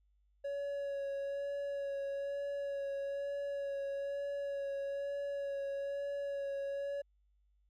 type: tone with vibrato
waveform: triangle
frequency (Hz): 560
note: C#5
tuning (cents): +18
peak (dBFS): -34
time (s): 0.44-7.02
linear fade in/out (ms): 10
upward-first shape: sine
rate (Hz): 1.1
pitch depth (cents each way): 17
effects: added 50 Hz sine -69 dBFS peak until 7.69 s